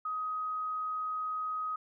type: tone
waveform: sine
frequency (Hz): 1258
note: D#6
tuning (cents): +19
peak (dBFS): -32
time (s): 0.05-1.76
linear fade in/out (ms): 5
effects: none